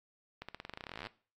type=accelerating click train; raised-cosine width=0.3 ms; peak=-26 dBFS; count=24; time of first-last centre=0.42-1.07 s; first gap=66 ms; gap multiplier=0.91; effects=noise-tail reverb RT60 0.4 s tail -19 dB re dry + AAC 64 kbps